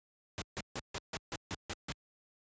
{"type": "noise bursts", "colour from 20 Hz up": "pink", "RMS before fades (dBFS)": -38, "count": 9, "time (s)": [0.38, 1.922], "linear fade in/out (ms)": 0, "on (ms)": 38, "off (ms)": 150, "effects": ["high-pass 60 Hz 12 dB/octave", "resampled to 16000 Hz"]}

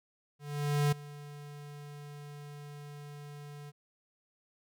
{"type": "tone with ADSR envelope", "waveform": "square", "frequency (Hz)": 145.8, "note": "D3", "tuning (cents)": -12, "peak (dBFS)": -25, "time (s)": [0.39, 3.72], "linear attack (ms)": 530, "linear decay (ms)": 9, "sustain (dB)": -20, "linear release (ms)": 34, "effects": []}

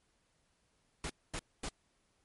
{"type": "noise bursts", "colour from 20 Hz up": "pink", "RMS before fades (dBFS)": -39, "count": 3, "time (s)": [1.04, 1.688], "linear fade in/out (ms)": 2, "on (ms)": 56, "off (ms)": 240, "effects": ["pink hiss -75 dBFS RMS until 2.24 s", "MP3 48 kbps"]}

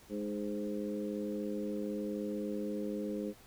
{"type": "harmonic tone with a mistuned harmonic", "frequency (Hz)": 103.83, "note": "G#2", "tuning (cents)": 0, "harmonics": [2, 3, 4, 5], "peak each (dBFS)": [-38, -40, -41, -42], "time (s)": [0.09, 3.34], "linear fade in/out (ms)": 50, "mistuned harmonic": 3, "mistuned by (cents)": -16, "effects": ["pink hiss -59 dBFS RMS until 3.46 s"]}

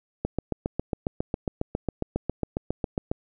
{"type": "click train", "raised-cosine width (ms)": 2, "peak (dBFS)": -12, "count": 22, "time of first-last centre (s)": [0.25, 3.115], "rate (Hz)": 7.33, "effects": []}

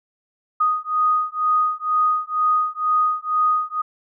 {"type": "beating tone pair", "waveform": "sine", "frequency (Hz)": [1242, 1244.1], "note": ["D#6", "D#6"], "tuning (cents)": [-3, -1], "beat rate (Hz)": 2.1, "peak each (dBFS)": -20, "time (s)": [0.6, 3.82], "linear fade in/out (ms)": 10, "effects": []}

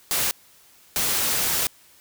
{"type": "noise bursts at uneven times", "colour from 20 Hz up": "white", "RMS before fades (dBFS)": -23, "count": 2, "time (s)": [[0.11, 0.31], [0.96, 1.67]], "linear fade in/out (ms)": 0, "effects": ["white hiss -54 dBFS RMS until 2 s"]}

